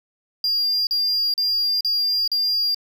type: tone bursts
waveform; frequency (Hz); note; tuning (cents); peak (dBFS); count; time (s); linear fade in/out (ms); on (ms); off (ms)
triangle; 4801; D8; +37; -17; 5; 0.44-2.746; 2; 430; 39
effects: none